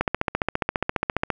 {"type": "click train", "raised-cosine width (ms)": 0.5, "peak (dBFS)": -6, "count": 20, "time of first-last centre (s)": [0.01, 1.303], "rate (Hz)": 14.7, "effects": []}